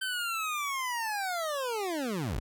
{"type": "linear sweep", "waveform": "25% pulse", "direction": "down", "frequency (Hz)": [1552, 32.7], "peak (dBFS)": -27, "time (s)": [0.01, 2.4], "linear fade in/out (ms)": 10, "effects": []}